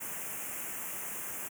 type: band-stop noise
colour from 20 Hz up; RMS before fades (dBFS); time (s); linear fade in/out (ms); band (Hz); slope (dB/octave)
white; -39; 0-1.49; 20; 2800 to 6400; 48
effects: high-pass 100 Hz 12 dB/octave